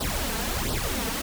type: noise with flanger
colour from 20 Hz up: pink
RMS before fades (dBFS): -28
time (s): 0-1.22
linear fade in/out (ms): 10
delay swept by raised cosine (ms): 0.21 to 4.51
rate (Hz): 1.4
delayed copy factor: +0.8
effects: none